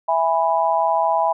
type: chord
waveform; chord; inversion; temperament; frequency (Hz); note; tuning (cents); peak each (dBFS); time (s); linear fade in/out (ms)
sine; E major; none; just; 659.3 / 824.1 / 988.9; E5 / G#5 / B5; 0 / -14 / +2; -20; 0.08-1.33; 10
effects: none